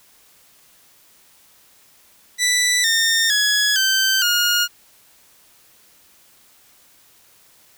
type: tone with pitch steps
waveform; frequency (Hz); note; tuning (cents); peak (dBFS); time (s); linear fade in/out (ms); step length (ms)
15% pulse; 1975.5 / 1822 / 1680.5 / 1549.9 / 1429.5; B6 / A#6 / G#6 / G6 / F6; 0 / -40 / +20 / -20 / +40; -9; 2.38-4.68; 50; 460
effects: white hiss -53 dBFS RMS until 7.77 s